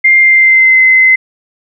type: tone with pitch glide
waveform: sine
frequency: 2106 to 2054 Hz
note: C7 to C7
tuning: +11 to -33 cents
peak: -3 dBFS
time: 0.04-1.16 s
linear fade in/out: 10 ms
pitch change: -44 cents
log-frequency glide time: 0.21-0.8 s
effects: none